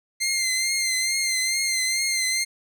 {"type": "tone with vibrato", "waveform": "15% pulse", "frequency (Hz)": 2093, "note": "C7", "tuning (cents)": 0, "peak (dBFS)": -15, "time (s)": [0.2, 2.45], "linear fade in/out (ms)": 20, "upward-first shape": "triangle", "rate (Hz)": 2.3, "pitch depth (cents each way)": 47, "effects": []}